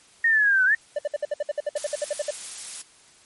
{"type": "linear two-way sweep", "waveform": "sine", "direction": "down then up", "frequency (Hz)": [1864.7, 1480, 1864.7], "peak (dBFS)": -16, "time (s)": [0.24, 0.75], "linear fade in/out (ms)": 5, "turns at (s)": 0.65}
{"type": "tone bursts", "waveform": "triangle", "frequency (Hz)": 590, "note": "D5", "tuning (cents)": 8, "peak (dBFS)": -20, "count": 16, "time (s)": [0.96, 2.308], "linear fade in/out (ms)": 5, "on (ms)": 28, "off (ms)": 60}
{"type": "noise", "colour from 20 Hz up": "blue", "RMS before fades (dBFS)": -33, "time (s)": [1.76, 2.82], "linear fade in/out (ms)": 5}
{"effects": ["white hiss -54 dBFS RMS until 3.25 s", "MP3 48 kbps"]}